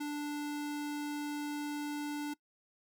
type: tone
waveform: square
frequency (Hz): 293.7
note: D4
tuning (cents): 0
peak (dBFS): -36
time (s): 0-2.34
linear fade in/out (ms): 10
effects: noise-tail reverb RT60 0.1 s tail -21 dB re dry